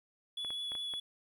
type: tone with vibrato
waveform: triangle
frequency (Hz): 3400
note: G#7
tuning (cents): +40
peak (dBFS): -35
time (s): 0.37-1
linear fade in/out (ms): 5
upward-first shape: sine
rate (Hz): 5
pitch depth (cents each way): 12
type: clicks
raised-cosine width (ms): 0.5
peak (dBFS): -32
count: 5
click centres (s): 0.448 / 0.505 / 0.719 / 0.752 / 0.938
effects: 11-bit